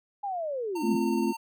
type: linear sweep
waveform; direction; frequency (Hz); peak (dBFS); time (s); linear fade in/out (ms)
sine; down; 830.6 to 167.9; -29; 0.23-0.96; 10
type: tone with tremolo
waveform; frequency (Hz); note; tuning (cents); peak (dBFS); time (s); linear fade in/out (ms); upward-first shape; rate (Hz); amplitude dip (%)
square; 911; A#5; -40; -34; 0.75-1.37; 10; sine; 19; 30
type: chord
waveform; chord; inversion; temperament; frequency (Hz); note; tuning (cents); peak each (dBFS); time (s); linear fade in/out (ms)
sine; F major; first; equal with one note detuned; 220 / 261.6 / 343.6; A3 / C4 / F4; 0 / 0 / -28; -28 / -29 / -28; 0.82-1.33; 20
effects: none